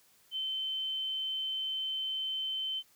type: tone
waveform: sine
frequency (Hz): 3079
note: G7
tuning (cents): -32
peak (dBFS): -32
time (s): 0.31-2.83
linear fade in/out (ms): 50
effects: white hiss -65 dBFS RMS until 2.95 s